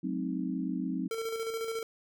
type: chord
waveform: sine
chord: F# diminished seventh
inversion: none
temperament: equal with one note detuned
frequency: 185 / 214.9 / 261.6 / 311.1 Hz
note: F#3 / A3 / C4 / Eb4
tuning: 0 / -41 / 0 / 0 cents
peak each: -35 / -40 / -34 / -37 dBFS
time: 0.03-1.08 s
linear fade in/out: 10 ms
type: tone with tremolo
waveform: square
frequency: 451.8 Hz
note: A4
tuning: 46 cents sharp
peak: -32 dBFS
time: 1.11-1.83 s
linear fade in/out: 2 ms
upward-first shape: square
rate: 14 Hz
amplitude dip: 40%
effects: none